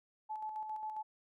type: tone with tremolo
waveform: sine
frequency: 863 Hz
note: A5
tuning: 34 cents flat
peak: -37 dBFS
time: 0.29-1.03 s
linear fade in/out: 20 ms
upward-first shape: square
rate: 7.4 Hz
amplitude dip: 40%
effects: none